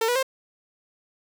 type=tone with pitch steps; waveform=sawtooth; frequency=450 / 487.9 / 529 Hz; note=A4 / B4 / C5; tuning=+39 / -21 / +19 cents; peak=-17 dBFS; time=0.01-0.229 s; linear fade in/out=5 ms; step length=73 ms; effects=none